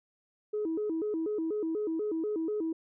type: tone with vibrato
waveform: sine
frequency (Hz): 370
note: F#4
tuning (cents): 0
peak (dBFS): -28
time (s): 0.53-2.73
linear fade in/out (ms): 10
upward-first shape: square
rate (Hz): 4.1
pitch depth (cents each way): 230
effects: tanh soft clip ceiling -25 dBFS